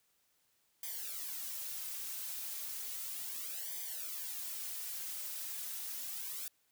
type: noise with flanger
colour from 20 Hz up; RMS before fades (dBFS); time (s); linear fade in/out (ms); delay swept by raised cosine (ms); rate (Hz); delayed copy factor
blue; -42; 0.83-6.48; 2; 0.73 to 4.33; 0.34; -0.85
effects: white hiss -75 dBFS RMS until 6.71 s